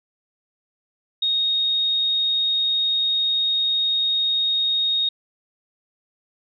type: tone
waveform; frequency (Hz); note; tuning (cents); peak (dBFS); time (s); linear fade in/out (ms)
sine; 3729; A#7; 0; -18; 1.22-5.09; 5
effects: none